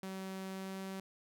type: tone with pitch glide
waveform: sawtooth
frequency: 190.5 to 191.71 Hz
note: G3 to G3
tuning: -49 to -38 cents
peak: -37 dBFS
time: 0.03-1 s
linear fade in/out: 2 ms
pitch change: +11 cents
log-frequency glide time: 0.49-0.79 s
effects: none